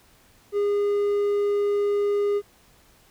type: tone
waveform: triangle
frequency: 408.4 Hz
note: G#4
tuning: 29 cents flat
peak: -18 dBFS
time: 0.52-2.42 s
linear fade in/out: 50 ms
effects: pink hiss -57 dBFS RMS until 3.1 s